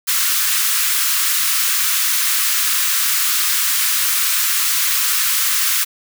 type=high-pass noise; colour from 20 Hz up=white; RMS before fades=-17 dBFS; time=0.07-5.85 s; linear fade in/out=20 ms; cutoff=1100 Hz; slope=48 dB/octave; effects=none